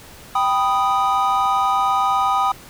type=chord; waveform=triangle; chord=G augmented; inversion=none; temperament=equal; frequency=784 / 987.8 / 1244.5 Hz; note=G5 / B5 / D#6; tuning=0 / 0 / 0 cents; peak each=-18 / -20 / -17 dBFS; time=0.35-2.52 s; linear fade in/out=5 ms; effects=pink hiss -42 dBFS RMS until 2.69 s